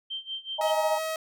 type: tone with tremolo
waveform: sine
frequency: 3136 Hz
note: G7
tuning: in tune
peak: -30 dBFS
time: 0.1-0.72 s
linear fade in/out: 10 ms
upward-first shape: sine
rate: 5.3 Hz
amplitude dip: 90%
type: chord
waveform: sine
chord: D# suspended fourth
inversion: none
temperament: equal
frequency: 622.3 / 830.6 / 932.3 Hz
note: D#5 / G#5 / A#5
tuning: 0 / 0 / 0 cents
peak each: -26 / -30 / -30 dBFS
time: 0.58-0.99 s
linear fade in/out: 20 ms
type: tone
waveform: sawtooth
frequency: 637 Hz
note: D#5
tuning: 41 cents sharp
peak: -25 dBFS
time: 0.61-1.16 s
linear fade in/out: 2 ms
effects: none